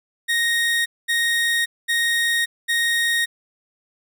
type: tone bursts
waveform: 30% pulse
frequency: 1864.7 Hz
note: A#6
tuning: in tune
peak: -15 dBFS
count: 4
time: 0.28-3.26 s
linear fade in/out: 20 ms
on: 580 ms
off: 220 ms
effects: none